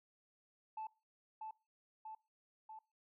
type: tone with echo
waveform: sine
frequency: 874 Hz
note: A5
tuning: 12 cents flat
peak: -40 dBFS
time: 0.77-0.87 s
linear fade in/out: 5 ms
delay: 640 ms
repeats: 3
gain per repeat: -3 dB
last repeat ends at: 2.79 s
effects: noise-tail reverb RT60 0.3 s tail -22 dB re dry + tanh soft clip ceiling -39 dBFS